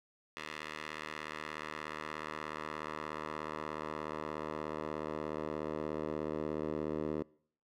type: tone with band-pass filter sweep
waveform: 10% pulse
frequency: 76.8 Hz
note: D#2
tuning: 22 cents flat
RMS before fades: -40 dBFS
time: 0.37-7.23 s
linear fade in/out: 0 ms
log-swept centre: 2300 to 410 Hz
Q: 1.1
effects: noise-tail reverb RT60 0.6 s tail -24 dB re dry